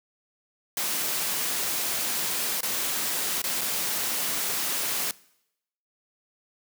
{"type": "noise with dropouts", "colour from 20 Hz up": "white", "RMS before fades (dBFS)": -28, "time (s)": [0.77, 5.11], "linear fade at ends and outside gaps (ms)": 1, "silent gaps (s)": [[2.607, 2.631], [3.418, 3.44], [3.61, 3.614]], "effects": ["noise-tail reverb RT60 0.8 s tail -22 dB re dry", "high-pass 150 Hz 12 dB/octave"]}